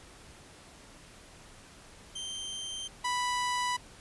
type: tone pair in turn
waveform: sawtooth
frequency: 3136 / 987.8 Hz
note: G7 / B5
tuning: 0 / 0 cents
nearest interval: octave + minor sixth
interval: 2000 cents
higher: first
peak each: -33 / -25 dBFS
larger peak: second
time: 2.15-2.88 / 3.04-3.77 s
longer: neither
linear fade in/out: 10 ms
effects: pink hiss -53 dBFS RMS until 4 s + resampled to 24000 Hz